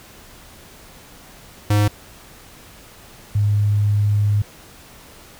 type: tone pair in turn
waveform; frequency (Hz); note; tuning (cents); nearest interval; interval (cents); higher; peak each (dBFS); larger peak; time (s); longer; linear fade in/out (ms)
square / sine; 103.83 / 103.36; G#2 / G#2; 0 / -8; unison; 8; first; -14; neither; 1.7-1.88 / 3.35-4.42; second; 5
effects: pink hiss -44 dBFS RMS until 5.39 s